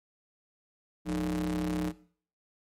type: ring-modulated tone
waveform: square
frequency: 64.8 Hz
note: C2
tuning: 16 cents flat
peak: -26 dBFS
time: 1.05-1.93 s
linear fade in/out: 50 ms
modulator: 242 Hz
effects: noise-tail reverb RT60 0.5 s tail -18 dB re dry + MP3 64 kbps